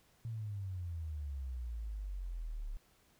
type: exponential sweep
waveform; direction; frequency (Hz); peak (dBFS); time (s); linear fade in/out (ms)
sine; down; 117 to 34.65; -38; 0.25-2.77; 0
effects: pink hiss -69 dBFS RMS until 3.19 s